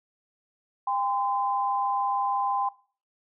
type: tone pair together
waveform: sine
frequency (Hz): 800.8 / 1027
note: G5 / C6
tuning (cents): +37 / -33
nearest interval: major third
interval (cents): 430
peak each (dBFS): -27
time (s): 0.87-2.69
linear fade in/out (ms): 5
effects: noise-tail reverb RT60 0.4 s tail -19 dB re dry